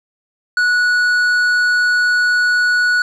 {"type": "tone with tanh clipping", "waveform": "triangle", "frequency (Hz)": 1468, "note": "F#6", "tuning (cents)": -14, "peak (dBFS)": -13, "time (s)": [0.57, 3.02], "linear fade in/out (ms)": 2, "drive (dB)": 12, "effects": []}